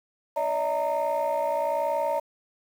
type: tone cluster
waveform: sine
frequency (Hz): 577 / 638 / 921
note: D5 / D#5 / A#5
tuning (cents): -31 / +43 / -21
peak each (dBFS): -26 / -27 / -26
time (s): 0.36-2.2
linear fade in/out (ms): 10
effects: tanh soft clip ceiling -19 dBFS + 8-bit